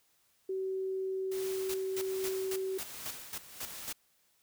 sine tone, 380.4 Hz, F#4, 48 cents sharp, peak -32 dBFS, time 0.49-2.78 s, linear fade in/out 5 ms
white noise with tremolo, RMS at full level -44 dBFS, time 1.31-3.93 s, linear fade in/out 10 ms, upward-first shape sine, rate 1.3 Hz, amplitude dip 65%
white noise bursts, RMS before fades -39 dBFS, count 9, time 1.69-3.927 s, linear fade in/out 5 ms, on 53 ms, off 220 ms
effects white hiss -71 dBFS RMS until 4.42 s

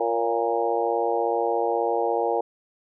harmonic tone with a mistuned harmonic, 116.54 Hz, A#2, in tune, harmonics 3 / 4 / 5 / 6 / 7 / 8, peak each -30 / -25 / -29 / -29 / -27 / -34 dBFS, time 0-2.41 s, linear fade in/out 5 ms, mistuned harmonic 5, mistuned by -43 cents, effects none

